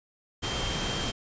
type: tone in noise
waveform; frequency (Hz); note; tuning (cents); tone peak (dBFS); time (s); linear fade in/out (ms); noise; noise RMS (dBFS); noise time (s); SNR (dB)
sine; 3163; G7; +15; -35; 0.42-1.12; 20; pink; -31; 0.42-1.12; -7
effects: resampled to 16000 Hz